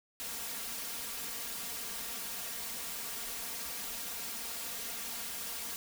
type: noise with comb filter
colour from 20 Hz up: white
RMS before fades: -40 dBFS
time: 0.2-5.76 s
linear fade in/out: 0 ms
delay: 4.3 ms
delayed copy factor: +0.9
effects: none